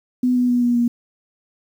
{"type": "tone with pitch steps", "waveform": "sine", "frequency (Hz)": [250.3, 247.3, 244.3, 241.4, 238.4], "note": ["B3", "B3", "B3", "B3", "A#3"], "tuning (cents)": [23, 3, -19, -39, 39], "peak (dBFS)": -14, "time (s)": [0.23, 0.88], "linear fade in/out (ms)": 5, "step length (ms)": 130, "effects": ["8-bit"]}